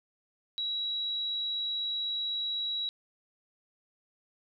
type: tone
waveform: sine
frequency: 3884 Hz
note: B7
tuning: 30 cents flat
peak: -30 dBFS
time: 0.58-2.89 s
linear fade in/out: 0 ms
effects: none